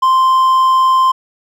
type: tone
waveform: triangle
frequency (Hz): 1044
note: C6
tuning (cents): -4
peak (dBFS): -6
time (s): 0.02-1.12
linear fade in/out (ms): 10
effects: none